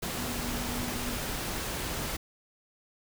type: tone in noise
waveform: sine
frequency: 243.3 Hz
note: B3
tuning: 26 cents flat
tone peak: -37 dBFS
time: 0.18-1.18 s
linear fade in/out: 10 ms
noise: pink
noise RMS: -34 dBFS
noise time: 0.02-2.17 s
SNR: -6 dB
effects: none